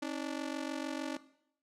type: ring-modulated tone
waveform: sawtooth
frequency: 292 Hz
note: D4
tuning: 10 cents flat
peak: -29 dBFS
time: 0.02-1.17 s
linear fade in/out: 5 ms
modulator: 23.3 Hz
effects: noise-tail reverb RT60 0.7 s tail -17 dB re dry + low-pass 8000 Hz 12 dB/octave